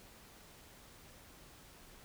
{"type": "silence", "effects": ["pink hiss -58 dBFS RMS until 2.04 s"]}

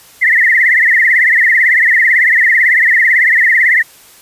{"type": "tone with vibrato", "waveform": "sine", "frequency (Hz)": 1934, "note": "B6", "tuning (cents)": -37, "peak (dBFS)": -6, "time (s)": [0.21, 3.83], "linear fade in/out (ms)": 20, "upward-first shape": "triangle", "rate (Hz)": 18, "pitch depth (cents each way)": 170, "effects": ["white hiss -41 dBFS RMS until 4.21 s", "resampled to 32000 Hz"]}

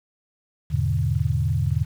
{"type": "chord", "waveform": "sine", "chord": "E dominant seventh", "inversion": "none", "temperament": "equal", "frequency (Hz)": [82.41, 103.83, 123.47, 146.83], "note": ["E2", "G#2", "B2", "D3"], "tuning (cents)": [0, 0, 0, 0], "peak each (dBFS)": -25, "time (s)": [0.7, 1.85], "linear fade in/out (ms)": 20, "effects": ["8-bit"]}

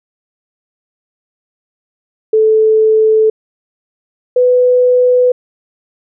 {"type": "tone pair in turn", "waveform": "sine", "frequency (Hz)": [437, 498.1], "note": ["A4", "B4"], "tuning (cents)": [-12, 15], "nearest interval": "major second", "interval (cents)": 227, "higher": "second", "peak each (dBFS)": -6, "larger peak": "neither", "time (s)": [[2.33, 3.3], [4.36, 5.32]], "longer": "first", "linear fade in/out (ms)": 5, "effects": []}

